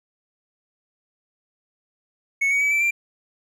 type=tone with pitch steps; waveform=triangle; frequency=2208 / 2247 / 2286 / 2326 / 2366 Hz; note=C#7 / C#7 / D7 / D7 / D7; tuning=-7 / +23 / -47 / -17 / +12 cents; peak=-16 dBFS; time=2.41-2.91 s; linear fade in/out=10 ms; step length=100 ms; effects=none